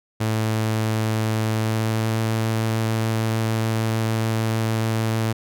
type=tone with pitch glide; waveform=sawtooth; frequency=110 to 111.66 Hz; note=A2 to A2; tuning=0 to +26 cents; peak=-16 dBFS; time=0.2-5.33 s; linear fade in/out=10 ms; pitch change=+26 cents; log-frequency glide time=1.51-2.21 s; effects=none